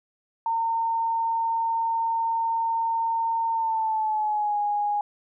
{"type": "tone with pitch glide", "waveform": "sine", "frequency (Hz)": [912, 826.7], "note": ["A#5", "G#5"], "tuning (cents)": [-38, -8], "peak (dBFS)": -22, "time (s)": [0.46, 5.01], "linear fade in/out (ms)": 2, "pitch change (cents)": -170, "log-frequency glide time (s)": [3.5, 4.58], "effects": []}